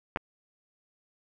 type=clicks; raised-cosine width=0.5 ms; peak=-11 / -26 dBFS; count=2; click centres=0.161 / 0.172 s; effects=none